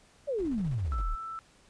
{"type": "exponential sweep", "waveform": "sine", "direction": "down", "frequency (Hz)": [606, 30.11], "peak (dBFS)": -28, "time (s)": [0.27, 1.16], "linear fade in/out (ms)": 20}
{"type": "noise with tremolo", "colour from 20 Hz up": "brown", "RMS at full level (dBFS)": -42, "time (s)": [0.38, 1.02], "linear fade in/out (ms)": 10, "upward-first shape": "square", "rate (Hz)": 15, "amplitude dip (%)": 55}
{"type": "tone", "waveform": "sine", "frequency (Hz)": 1324, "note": "E6", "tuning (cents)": 7, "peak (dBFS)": -36, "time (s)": [0.92, 1.39], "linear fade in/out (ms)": 0}
{"effects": ["pink hiss -61 dBFS RMS until 1.69 s", "resampled to 22050 Hz"]}